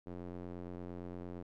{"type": "tone with band-pass filter", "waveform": "square", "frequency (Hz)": 44.36, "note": "F1", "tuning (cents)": 28, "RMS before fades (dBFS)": -45, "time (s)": [0.06, 1.43], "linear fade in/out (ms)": 10, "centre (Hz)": 340, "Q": 1, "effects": []}